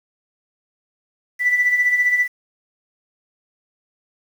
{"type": "tone with tremolo", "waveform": "sine", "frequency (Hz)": 1975.5, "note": "B6", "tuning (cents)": 0, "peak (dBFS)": -11, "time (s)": [1.39, 2.28], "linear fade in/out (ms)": 50, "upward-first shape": "sine", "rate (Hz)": 15, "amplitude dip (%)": 60, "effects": ["tanh soft clip ceiling -8 dBFS", "7-bit"]}